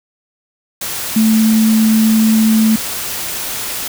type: tone in noise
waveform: sine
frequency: 220.4 Hz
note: A3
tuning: 3 cents sharp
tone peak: -8 dBFS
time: 1.16-2.76 s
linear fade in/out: 5 ms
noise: white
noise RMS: -22 dBFS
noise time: 0.81-3.88 s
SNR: +11 dB
effects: none